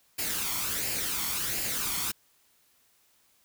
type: noise with flanger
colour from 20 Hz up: white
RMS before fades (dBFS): -31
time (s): 0.18-2.12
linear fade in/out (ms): 10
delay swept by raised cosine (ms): 0.41 to 0.92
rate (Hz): 1.4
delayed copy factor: +0.55
effects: white hiss -66 dBFS RMS until 3.44 s